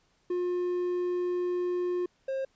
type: tone pair in turn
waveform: triangle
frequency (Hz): 356.7 / 534.4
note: F4 / C5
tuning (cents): +37 / +36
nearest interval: perfect fifth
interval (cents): 699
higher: second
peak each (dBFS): -25 / -27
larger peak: first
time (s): 0.3-2.06 / 2.28-2.45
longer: first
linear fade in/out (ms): 5
effects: pink hiss -69 dBFS RMS until 2.55 s + resampled to 16000 Hz